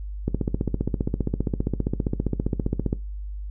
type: click train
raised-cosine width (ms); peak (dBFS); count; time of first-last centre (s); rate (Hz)
3; -10; 41; 0.28-2.929; 15.1
effects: noise-tail reverb RT60 0.2 s tail -18 dB re dry + added 50 Hz sine -30 dBFS peak until 3.5 s